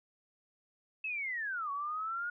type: linear two-way sweep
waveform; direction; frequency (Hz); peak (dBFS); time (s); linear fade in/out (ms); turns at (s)
sine; down then up; 2637 to 1108.7 to 1446; -34; 1.04-2.3; 5; 1.71
effects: none